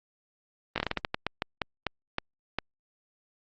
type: slowing click train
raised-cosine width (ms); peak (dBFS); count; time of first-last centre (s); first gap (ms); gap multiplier
0.3; -11; 15; 0.76-2.586; 18; 1.27
effects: low-pass 5000 Hz 12 dB/octave + Opus 32 kbps